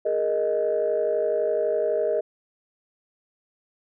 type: chord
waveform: sine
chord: Ab suspended second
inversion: none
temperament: just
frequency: 415.3 / 467.2 / 623 Hz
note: Ab4 / Bb4 / Eb5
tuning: 0 / +4 / +2 cents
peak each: -26 / -25 / -23 dBFS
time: 0.05-2.21 s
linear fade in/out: 10 ms
effects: tanh soft clip ceiling -14 dBFS